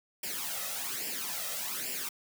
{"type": "noise with flanger", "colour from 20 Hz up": "white", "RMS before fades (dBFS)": -36, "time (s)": [0.23, 2.09], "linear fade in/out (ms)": 5, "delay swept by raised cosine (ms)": [0.39, 1.59], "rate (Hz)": 1.2, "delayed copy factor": 0.7, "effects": ["high-pass 200 Hz 12 dB/octave"]}